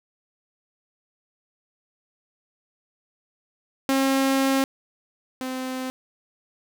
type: tone pair in turn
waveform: sawtooth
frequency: 269.3 / 258.4 Hz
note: C#4 / C4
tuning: -50 / -21 cents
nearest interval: minor second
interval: 71 cents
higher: first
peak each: -15 / -24 dBFS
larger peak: first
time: 3.89-4.64 / 5.41-5.9 s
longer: first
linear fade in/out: 0 ms
effects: none